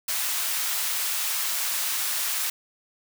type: high-pass noise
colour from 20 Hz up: white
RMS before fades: -27 dBFS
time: 0.08-2.5 s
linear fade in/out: 5 ms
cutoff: 950 Hz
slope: 12 dB/octave
effects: none